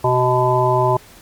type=harmonic tone with a mistuned harmonic; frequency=126 Hz; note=B2; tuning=35 cents sharp; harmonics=1 / 3 / 5 / 7 / 8; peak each=-19 / -19 / -19 / -19 / -19 dBFS; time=0.04-0.97 s; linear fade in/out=5 ms; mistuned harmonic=7; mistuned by=-16 cents; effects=pink hiss -44 dBFS RMS until 1.21 s + MP3 96 kbps